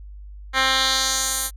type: tone with band-pass filter sweep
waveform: 10% pulse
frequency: 264.1 Hz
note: C4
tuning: 16 cents sharp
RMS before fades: -21 dBFS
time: 0.53-1.51 s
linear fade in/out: 50 ms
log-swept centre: 2300 to 11000 Hz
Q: 1.6
effects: added 50 Hz sine -36 dBFS peak until 1.56 s